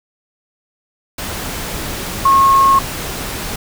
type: tone in noise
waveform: sine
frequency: 1086 Hz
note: C#6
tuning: 36 cents flat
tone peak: -7 dBFS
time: 2.25-2.79 s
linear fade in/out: 5 ms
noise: pink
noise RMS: -24 dBFS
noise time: 1.18-3.56 s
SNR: +14 dB
effects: none